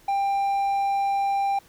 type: tone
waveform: triangle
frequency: 793 Hz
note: G5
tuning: 20 cents sharp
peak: -19 dBFS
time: 0.08-1.59 s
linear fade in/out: 5 ms
effects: pink hiss -55 dBFS RMS until 1.68 s